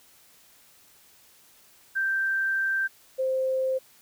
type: tone pair in turn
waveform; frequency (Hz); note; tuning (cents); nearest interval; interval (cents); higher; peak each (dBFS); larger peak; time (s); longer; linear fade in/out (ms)
sine; 1568 / 523.3; G6 / C5; 0 / 0; octave + perfect fifth; 1900; first; -23; neither; 1.95-2.88 / 3.18-3.79; first; 20
effects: white hiss -57 dBFS RMS until 4.01 s